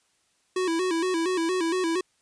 square tone with vibrato, 349.2 Hz, F4, in tune, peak -24 dBFS, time 0.56-2.01 s, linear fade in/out 5 ms, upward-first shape square, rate 4.3 Hz, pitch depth 100 cents each way, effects white hiss -68 dBFS RMS until 2.21 s + resampled to 22050 Hz

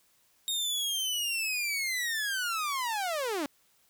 sawtooth linear sweep, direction down, 3729 to 267.2 Hz, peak -26 dBFS, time 0.48-3.46 s, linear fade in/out 0 ms, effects white hiss -67 dBFS RMS until 3.89 s

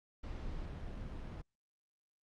brown noise, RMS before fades -43 dBFS, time 0.23-1.42 s, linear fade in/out 10 ms, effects low-pass 5000 Hz 12 dB/octave + Opus 48 kbps

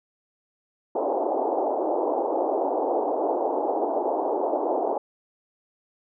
white band-pass noise, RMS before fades -25 dBFS, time 0.95-4.98 s, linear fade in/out 5 ms, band 300 to 850 Hz, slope 48 dB/octave, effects none

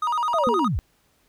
triangle tone with vibrato, 1089 Hz, C#6, 31 cents flat, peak -19 dBFS, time 0.02-0.68 s, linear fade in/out 5 ms, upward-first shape square, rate 9.6 Hz, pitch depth 230 cents each way
sine linear sweep, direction down, 696 to 45.65 Hz, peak -21 dBFS, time 0.34-0.79 s, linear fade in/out 0 ms
sine tone with exponential decay, 236.3 Hz, A#3, 24 cents sharp, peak -19 dBFS, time 0.47-0.67 s, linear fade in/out 0 ms, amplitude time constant 42 ms
effects pink hiss -64 dBFS RMS until 1.28 s

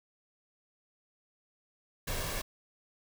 pink noise with comb filter, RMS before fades -35 dBFS, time 2.07-2.42 s, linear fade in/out 10 ms, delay 1.8 ms, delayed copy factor +0.5, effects none

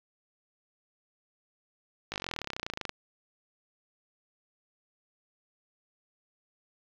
slowing click train, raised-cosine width 0.2 ms, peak -16 dBFS, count 28, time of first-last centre 2.12-2.893 s, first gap 19 ms, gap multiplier 1.03, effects low-pass 5000 Hz 12 dB/octave + 8-bit

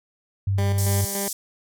sine tone, 98.1 Hz, G2, 2 cents sharp, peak -19 dBFS, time 0.47-1.05 s, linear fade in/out 5 ms
15% pulse tone with tremolo, 199.2 Hz, G3, 28 cents sharp, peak -20 dBFS, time 0.58-1.28 s, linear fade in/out 2 ms, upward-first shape square, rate 3.5 Hz, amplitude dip 50%
white band-pass noise, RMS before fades -30 dBFS, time 0.78-1.33 s, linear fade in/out 2 ms, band 5100 to 13000 Hz, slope 24 dB/octave
effects none

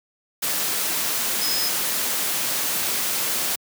sine tone in noise, 5100 Hz, D#8, 42 cents sharp, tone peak -24 dBFS, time 1.41-1.69 s, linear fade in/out 10 ms, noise white, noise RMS -24 dBFS, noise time 0.42-3.56 s, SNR -3 dB, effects high-pass 150 Hz 12 dB/octave

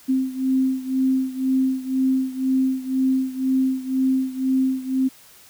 sine beating tone pair, 261.6 / 263.6 Hz, C4 / C4, 0 / +13 cents, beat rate 2 Hz, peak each -20 / -23 dBFS, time 0.08-5.09 s, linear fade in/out 20 ms, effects white hiss -49 dBFS RMS until 5.49 s

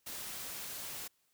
white noise, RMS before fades -43 dBFS, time 0.06-1.08 s, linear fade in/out 10 ms, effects white hiss -75 dBFS RMS until 1.33 s

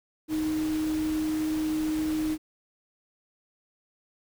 sine tone in noise, 311.1 Hz, D#4, in tune, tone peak -25 dBFS, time 0.28-2.38 s, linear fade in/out 50 ms, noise pink, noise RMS -40 dBFS, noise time 0.28-2.38 s, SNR +12 dB, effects none

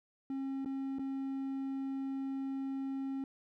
triangle tone with dropouts, 270 Hz, C#4, 45 cents flat, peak -33 dBFS, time 0.3-3.24 s, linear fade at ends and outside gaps 2 ms, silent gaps 0.648-0.658 / 0.986-0.993 s, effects none

